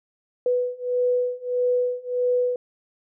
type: beating tone pair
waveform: sine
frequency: 493.9 / 495.5 Hz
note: B4 / B4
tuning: 0 / +6 cents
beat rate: 1.6 Hz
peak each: -24 / -23 dBFS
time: 0.46-2.56 s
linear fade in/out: 2 ms
effects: none